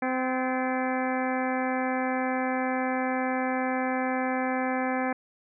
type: harmonic tone with a mistuned harmonic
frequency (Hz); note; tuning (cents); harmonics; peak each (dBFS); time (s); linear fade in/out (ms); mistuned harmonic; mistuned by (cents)
257.9; C4; -25; 1 / 2 / 3 / 4 / 5 / 6 / 7 / 8 / 9; -29 / -32 / -31 / -37 / -39 / -40 / -37 / -39 / -41; 0.02-5.13; 5; 7; -73
effects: none